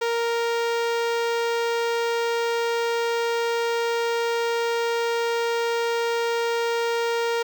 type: tone with notch filter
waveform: sawtooth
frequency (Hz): 466.2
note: A#4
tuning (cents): 0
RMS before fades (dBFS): -24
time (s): 0.01-7.43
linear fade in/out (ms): 10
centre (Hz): 11000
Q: 0.5
effects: none